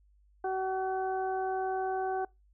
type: harmonic tone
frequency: 378.4 Hz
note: F#4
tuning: 39 cents sharp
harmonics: 1 / 2 / 3 / 4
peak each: -33 / -32 / -46 / -43 dBFS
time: 0.44-2.25 s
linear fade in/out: 5 ms
effects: noise-tail reverb RT60 0.2 s tail -23 dB re dry + added 50 Hz sine -61 dBFS peak until 2.53 s